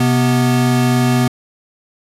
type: tone pair together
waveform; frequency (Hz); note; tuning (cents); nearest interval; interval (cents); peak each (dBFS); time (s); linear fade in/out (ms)
square; 128.4 / 244.8; C3 / B3; -32 / -15; major seventh; 1117; -15; 0-1.28; 5
effects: resampled to 32000 Hz